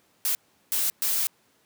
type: noise bursts at uneven times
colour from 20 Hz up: blue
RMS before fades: -25 dBFS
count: 3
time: 0.25-0.35 / 0.72-0.9 / 1.02-1.27 s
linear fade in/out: 0 ms
effects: pink hiss -64 dBFS RMS until 1.65 s + high-pass 150 Hz 12 dB/octave